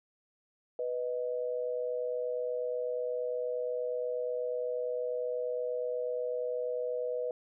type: tone pair together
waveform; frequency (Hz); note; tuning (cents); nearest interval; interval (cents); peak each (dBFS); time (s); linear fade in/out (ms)
sine; 493.9 / 622.3; B4 / D#5; 0 / 0; major third; 400; -32 / -37; 0.79-7.31; 2
effects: none